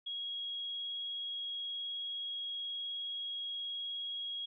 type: tone with vibrato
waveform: sine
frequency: 3300 Hz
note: G#7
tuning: 12 cents flat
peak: -37 dBFS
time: 0.06-4.46 s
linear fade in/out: 10 ms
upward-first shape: sine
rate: 19 Hz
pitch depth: 12 cents each way
effects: none